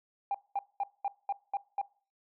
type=tone bursts; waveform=sine; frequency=800 Hz; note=G5; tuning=35 cents sharp; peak=-27 dBFS; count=7; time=0.31-1.815 s; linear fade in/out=2 ms; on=35 ms; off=210 ms; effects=noise-tail reverb RT60 0.4 s tail -22 dB re dry + tanh soft clip ceiling -25 dBFS